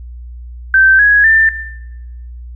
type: tone with pitch steps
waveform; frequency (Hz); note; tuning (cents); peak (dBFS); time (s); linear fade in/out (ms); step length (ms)
sine; 1554 / 1665.5 / 1785.1; G6 / G#6 / A6; -16 / +4 / +25; -5; 0.74-1.49; 2; 250
effects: noise-tail reverb RT60 1.0 s tail -19 dB re dry + added 60 Hz sine -27 dBFS peak until 2.55 s